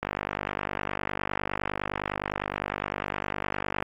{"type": "click train", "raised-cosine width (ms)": 0.5, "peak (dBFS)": -13, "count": 190, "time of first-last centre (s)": [0.03, 3.825], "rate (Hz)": 49.8, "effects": ["AAC 48 kbps"]}